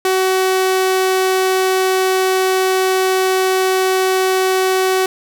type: tone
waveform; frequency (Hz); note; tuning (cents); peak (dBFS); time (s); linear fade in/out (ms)
sawtooth; 376.2; F#4; +29; -9; 0.05-5.06; 2
effects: none